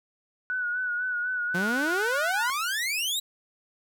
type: tone with vibrato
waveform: sine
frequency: 1472 Hz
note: F#6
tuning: 9 cents flat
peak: -26 dBFS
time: 0.5-2.5 s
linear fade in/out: 0 ms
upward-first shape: sine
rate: 4 Hz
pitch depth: 45 cents each way
type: exponential sweep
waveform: sawtooth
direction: up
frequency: 170 to 3951 Hz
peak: -23 dBFS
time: 1.54-3.2 s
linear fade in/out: 10 ms
effects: none